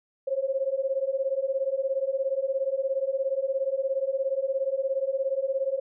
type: beating tone pair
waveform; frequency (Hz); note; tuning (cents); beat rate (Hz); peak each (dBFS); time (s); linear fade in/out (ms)
sine; 528 / 545; C5 / C#5; +16 / -29; 17; -28 / -27; 0.27-5.8; 10
effects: none